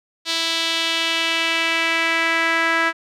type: tone with band-pass filter sweep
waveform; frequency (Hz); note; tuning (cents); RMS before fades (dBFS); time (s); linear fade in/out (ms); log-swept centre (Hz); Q
sawtooth; 329.6; E4; 0; -20; 0.25-2.93; 50; 4000 to 1700; 2.3
effects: none